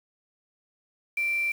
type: tone with quantisation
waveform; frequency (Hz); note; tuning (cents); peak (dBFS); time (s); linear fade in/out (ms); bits
sine; 2351; D7; +1; -24; 1.17-1.52; 5; 7
effects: none